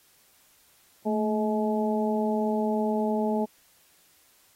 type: harmonic tone with a mistuned harmonic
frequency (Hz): 212.8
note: G#3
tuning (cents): +42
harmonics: 1 / 2 / 3 / 4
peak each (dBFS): -26 / -29 / -31 / -32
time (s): 1.05-3.46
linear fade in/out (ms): 20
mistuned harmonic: 1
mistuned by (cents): +55
effects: white hiss -61 dBFS RMS until 4.55 s + AAC 48 kbps